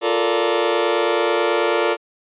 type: chord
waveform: sawtooth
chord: Bb major seventh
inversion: second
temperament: just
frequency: 349.6 / 437 / 466.2 / 582.7 Hz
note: F4 / A4 / Bb4 / D5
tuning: +2 / -12 / 0 / -14 cents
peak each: -18 dBFS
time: 0.01-1.97 s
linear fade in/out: 50 ms
effects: resampled to 8000 Hz